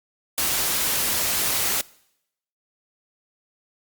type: noise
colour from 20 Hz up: white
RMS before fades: -23 dBFS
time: 0.38-1.81 s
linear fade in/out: 0 ms
effects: noise-tail reverb RT60 0.8 s tail -23 dB re dry + Opus 48 kbps